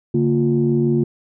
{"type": "tone cluster", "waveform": "sine", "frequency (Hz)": [142.1, 228.6, 353.1], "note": ["C#3", "A#3", "F4"], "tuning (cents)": [43, -34, 19], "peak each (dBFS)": -18, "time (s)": [0.14, 1.04], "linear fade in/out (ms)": 5, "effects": ["tanh soft clip ceiling -6 dBFS"]}